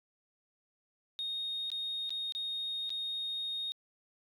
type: tone with dropouts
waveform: sine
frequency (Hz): 3713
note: A#7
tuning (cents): -8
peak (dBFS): -33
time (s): 1.19-3.72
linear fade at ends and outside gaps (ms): 0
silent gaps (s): 1.702-1.717 / 2.094-2.105 / 2.322-2.35 / 2.894-2.903
effects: tanh soft clip ceiling -30 dBFS